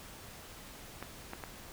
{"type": "clicks", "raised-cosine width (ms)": 0.5, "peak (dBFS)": -25, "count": 3, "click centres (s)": [1.026, 1.334, 1.438], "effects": ["pink hiss -50 dBFS RMS until 1.72 s"]}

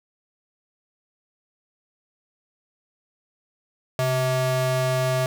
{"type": "ring-modulated tone", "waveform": "square", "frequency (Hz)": 257.1, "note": "C4", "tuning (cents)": -30, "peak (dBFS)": -18, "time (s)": [3.99, 5.26], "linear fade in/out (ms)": 0, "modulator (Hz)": 389, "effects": []}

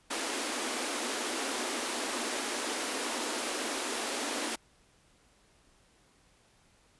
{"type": "high-pass noise", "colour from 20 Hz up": "pink", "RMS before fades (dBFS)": -34, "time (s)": [0.1, 4.56], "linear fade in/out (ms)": 10, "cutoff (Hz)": 230, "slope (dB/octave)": 96, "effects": ["pink hiss -65 dBFS RMS until 6.99 s", "resampled to 24000 Hz"]}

